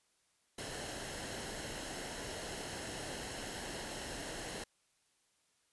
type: noise with comb filter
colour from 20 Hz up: pink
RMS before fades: -43 dBFS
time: 0.58-4.64 s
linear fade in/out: 5 ms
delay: 0.84 ms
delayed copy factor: -0.5
effects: white hiss -75 dBFS RMS until 5.72 s + resampled to 24000 Hz